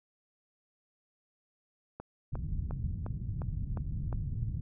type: click train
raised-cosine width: 1 ms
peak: -27 dBFS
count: 7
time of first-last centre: 2-4.128 s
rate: 2.82 Hz
type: low-pass noise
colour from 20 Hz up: white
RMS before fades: -35 dBFS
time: 2.32-4.61 s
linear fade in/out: 5 ms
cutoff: 140 Hz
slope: 24 dB/octave
effects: none